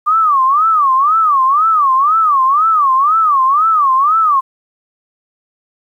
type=tone with vibrato; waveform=sine; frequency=1174.7 Hz; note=D6; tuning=in tune; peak=-8 dBFS; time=0.06-4.41 s; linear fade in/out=20 ms; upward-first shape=sine; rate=2 Hz; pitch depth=210 cents each way; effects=8-bit